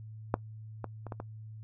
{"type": "clicks", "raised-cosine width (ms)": 1, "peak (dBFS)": [-12, -22, -28, -24, -24], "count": 5, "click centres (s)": [0.341, 0.843, 1.067, 1.122, 1.201], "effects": ["noise-tail reverb RT60 0.1 s tail -22 dB re dry", "added 109 Hz sine -43 dBFS peak until 1.63 s"]}